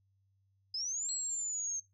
sine linear two-way sweep, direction up then down, 4978 to 7780 to 6350 Hz, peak -34 dBFS, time 0.74-1.8 s, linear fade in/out 5 ms, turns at 1.12 s
sine tone with exponential decay, 4197 Hz, C8, 5 cents sharp, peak -38 dBFS, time 1.09-1.55 s, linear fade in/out 0 ms, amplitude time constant 100 ms
effects noise-tail reverb RT60 0.2 s tail -20 dB re dry + added 97 Hz sine -70 dBFS peak until 1.93 s

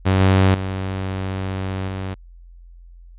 sawtooth tone with level steps, 95 Hz, F#2, 46 cents sharp, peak -10 / -8 / -19 / -21 dBFS, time 0.05-2.15 s, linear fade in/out 20 ms, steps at 0.2 / 0.54 / 1.88 s, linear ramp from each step 5 ms, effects added 43 Hz sine -40 dBFS peak until 3.18 s + resampled to 8000 Hz

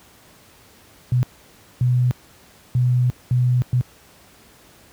sine tone bursts at uneven times, 124.5 Hz, B2, 14 cents sharp, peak -14 dBFS, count 5, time 1.12-1.23 / 1.81-2.11 / 2.75-3.1 / 3.31-3.62 / 3.73-3.81 s, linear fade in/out 0 ms, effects pink hiss -50 dBFS RMS until 4.92 s + high-pass 60 Hz 12 dB/octave

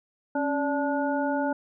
harmonic tone with a mistuned harmonic, 290.2 Hz, D4, 21 cents flat, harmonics 1 / 2 / 3 / 5, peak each -27 / -29 / -30 / -34 dBFS, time 0.35-1.53 s, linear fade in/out 5 ms, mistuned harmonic 1, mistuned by -82 cents, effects none

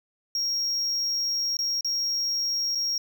triangle tone with dropouts, 5588 Hz, F8, in tune, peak -23 dBFS, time 0.35-2.98 s, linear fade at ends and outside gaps 2 ms, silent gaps 1.57-1.589 / 1.809-1.846 / 2.75-2.754 s, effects none

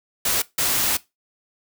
white noise bursts at uneven times, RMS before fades -21 dBFS, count 2, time 0.25-0.42 / 0.58-0.97 s, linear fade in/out 5 ms, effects noise-tail reverb RT60 0.2 s tail -19 dB re dry

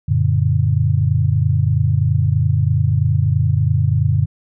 sine chord, Gb augmented, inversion none, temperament just, 92.5 / 115.62 / 144.53 Hz, Gb2 / Bb2 / D3, 0 / -14 / -27 cents, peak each -17 dBFS, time 0.08-4.26 s, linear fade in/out 10 ms, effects none

